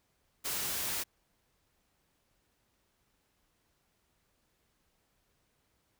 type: noise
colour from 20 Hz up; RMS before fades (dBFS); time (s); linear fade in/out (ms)
white; -35; 0.44-1.04; 20
effects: pink hiss -75 dBFS RMS until 5.99 s